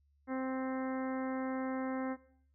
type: harmonic tone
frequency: 261.6 Hz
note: C4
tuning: in tune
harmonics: 1 / 2 / 3 / 4 / 5 / 6 / 7 / 8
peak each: -35 / -41 / -45 / -47 / -49 / -51 / -52 / -53 dBFS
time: 0.27-2.17 s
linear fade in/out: 50 ms
effects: noise-tail reverb RT60 0.6 s tail -18 dB re dry + added 71 Hz sine -68 dBFS peak until 2.54 s